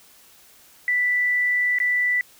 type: tone with dropouts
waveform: sine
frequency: 1975.5 Hz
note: B6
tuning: in tune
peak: -18 dBFS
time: 0.88-2.21 s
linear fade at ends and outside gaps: 1 ms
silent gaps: 1.786-1.801 s
effects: white hiss -52 dBFS RMS until 2.39 s